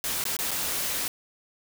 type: noise with dropouts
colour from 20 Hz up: white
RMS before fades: -29 dBFS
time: 0.04-1.08 s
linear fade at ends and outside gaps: 1 ms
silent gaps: 0.24-0.253 / 0.367-0.389 / 0.509-0.514 s
effects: none